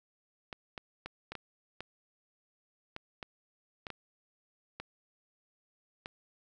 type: clicks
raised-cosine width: 0.3 ms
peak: -24 dBFS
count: 12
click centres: 0.528 / 0.778 / 1.06 / 1.32 / 1.353 / 1.806 / 2.964 / 3.228 / 3.868 / 3.903 / 4.8 / 6.059 s
effects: none